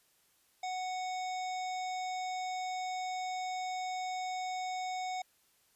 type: harmonic tone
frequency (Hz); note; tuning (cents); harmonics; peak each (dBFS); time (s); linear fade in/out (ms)
740; F#5; 0; 1 / 3 / 5 / 7 / 9 / 10; -35 / -45 / -49 / -52 / -54 / -55; 0.63-5.22; 5
effects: white hiss -70 dBFS RMS until 5.75 s + resampled to 32000 Hz